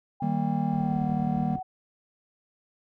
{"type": "tone with pitch glide", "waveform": "sine", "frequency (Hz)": [801, 747.4], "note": ["G5", "F#5"], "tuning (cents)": [37, 17], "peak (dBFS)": -32, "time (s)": [0.2, 1.63], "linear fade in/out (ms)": 10, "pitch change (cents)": -120, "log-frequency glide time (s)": [0.72, 1.06]}
{"type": "chord", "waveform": "triangle", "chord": "Eb major", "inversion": "none", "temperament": "just", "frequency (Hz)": [155.56, 194.45, 233.3], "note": ["Eb3", "G3", "Bb3"], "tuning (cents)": [0, -14, 2], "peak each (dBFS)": -27, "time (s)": [0.22, 1.56], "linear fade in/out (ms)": 5}
{"type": "low-pass noise", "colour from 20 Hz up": "white", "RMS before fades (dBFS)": -44, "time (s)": [0.72, 1.6], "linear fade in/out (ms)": 10, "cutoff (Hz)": 220, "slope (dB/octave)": 12}
{"effects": []}